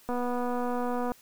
click train, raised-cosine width 1 ms, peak -19 dBFS, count 253, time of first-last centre 0.09-1.119 s, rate 245 Hz, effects white hiss -57 dBFS RMS until 1.21 s

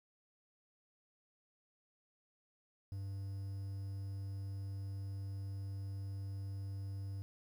triangle tone with quantisation, 98 Hz, G2, in tune, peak -38 dBFS, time 2.92-7.22 s, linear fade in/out 0 ms, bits 11, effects none

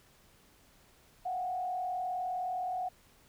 sine tone with frequency modulation, 731 Hz, F#5, 21 cents flat, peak -32 dBFS, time 1.25-2.89 s, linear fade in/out 10 ms, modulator 39.4 Hz, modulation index 0.61, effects pink hiss -63 dBFS RMS until 3.28 s

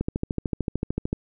click train, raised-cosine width 3 ms, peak -12 dBFS, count 16, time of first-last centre 0.01-1.129 s, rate 13.4 Hz, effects none

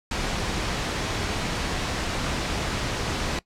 pink noise, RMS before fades -27 dBFS, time 0.11-3.39 s, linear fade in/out 2 ms, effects noise-tail reverb RT60 0.1 s tail -20 dB re dry + low-pass 6000 Hz 12 dB/octave

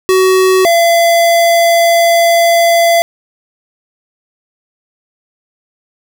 square tone pair in turn, 375 / 678.3 Hz, F#4 / E5, +23 / +49 cents, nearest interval minor seventh, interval 1026 cents, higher second, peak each -7 dBFS, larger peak neither, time 0.09-0.65 / 0.65-3.02 s, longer second, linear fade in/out 0 ms, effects none

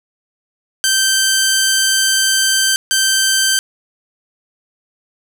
10% pulse tone bursts at uneven times, 1557 Hz, G6, 12 cents flat, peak -3 dBFS, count 2, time 0.84-2.76 / 2.91-3.59 s, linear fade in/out 0 ms, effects none

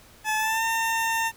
20% pulse tone with pitch glide, 863 to 907 Hz, A5 to A#5, -34 to -48 cents, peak -18 dBFS, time 0.24-1.32 s, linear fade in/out 50 ms, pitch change +86 cents, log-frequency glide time 0.37-0.64 s, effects pink hiss -52 dBFS RMS until 1.36 s

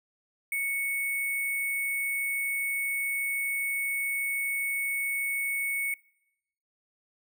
sine tone with sample-and-hold, 2217 Hz, C#7, in tune, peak -27 dBFS, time 0.52-5.94 s, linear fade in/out 2 ms, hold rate 11025 Hz, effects noise-tail reverb RT60 0.9 s tail -26 dB re dry

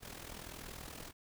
pink noise with amplitude modulation, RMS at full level -45 dBFS, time 0-1.13 s, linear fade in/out 50 ms, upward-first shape sine, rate 41 Hz, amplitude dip 70%, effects none

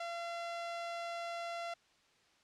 sawtooth tone, 683 Hz, F5, 39 cents flat, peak -35 dBFS, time 0-1.74 s, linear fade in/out 5 ms, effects white hiss -69 dBFS RMS until 2.43 s + low-pass 5000 Hz 12 dB/octave

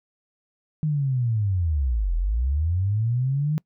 sine linear two-way sweep, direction down then up, 156.8 to 39.78 to 156.8 Hz, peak -20 dBFS, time 0.83-3.58 s, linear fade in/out 0 ms, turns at 2.15 s, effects noise-tail reverb RT60 0.1 s tail -25 dB re dry

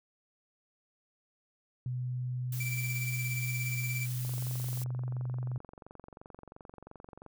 sine tone, 125.2 Hz, B2, 24 cents sharp, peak -32 dBFS, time 1.86-5.58 s, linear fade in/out 2 ms
blue noise, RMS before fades -43 dBFS, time 2.52-4.84 s, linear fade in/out 5 ms
45% pulse tone with tremolo, 2335 Hz, D7, 11 cents flat, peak -34 dBFS, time 2.6-4.06 s, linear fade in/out 5 ms, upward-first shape sine, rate 17 Hz, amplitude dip 60%
click train, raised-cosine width 1 ms, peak -34 dBFS, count 70, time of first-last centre 4.25-7.263 s, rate 22.9 Hz
effects none

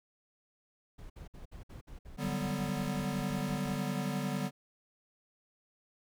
brown noise bursts, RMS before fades -47 dBFS, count 16, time 0.98-3.77 s, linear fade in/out 10 ms, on 120 ms, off 58 ms
square chord, G major seventh, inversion second, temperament equal, 146.83 / 185 / 196 / 246.9 Hz, D3 / F#3 / G3 / B3, 0 / 0 / 0 / 0 cents, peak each -38 / -40 / -38 / -39 dBFS, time 2.17-4.51 s, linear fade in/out 50 ms
effects none

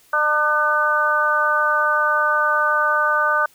harmonic tone, 300.9 Hz, D4, 42 cents sharp, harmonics 2 / 3 / 4 / 5, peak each -24 / -25 / -19 / -19 dBFS, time 0.13-3.46 s, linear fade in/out 5 ms, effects white hiss -54 dBFS RMS until 3.54 s

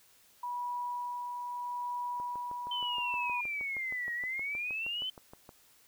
sine tone with tremolo, 975 Hz, B5, 23 cents flat, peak -33 dBFS, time 0.43-3.41 s, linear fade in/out 5 ms, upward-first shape sine, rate 0.79 Hz, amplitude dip 30%
click train, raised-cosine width 1 ms, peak -34 dBFS, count 22, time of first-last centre 2.2-5.492 s, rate 6.38 Hz
sine exponential two-way sweep, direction down then up, 3094 to 1883 to 3094 Hz, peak -33 dBFS, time 2.71-5.1 s, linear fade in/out 5 ms, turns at 4.13 s
effects white hiss -63 dBFS RMS until 5.87 s

